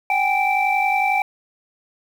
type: tone cluster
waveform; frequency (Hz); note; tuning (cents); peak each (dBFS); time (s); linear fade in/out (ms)
sine; 766 / 817 / 2336; G5 / G#5 / D7; -40 / -29 / -10; -20; 0.1-1.22; 2
effects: tanh soft clip ceiling -8 dBFS + 7-bit